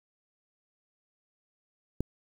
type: click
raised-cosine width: 3 ms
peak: -16 dBFS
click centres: 2.006 s
effects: 8-bit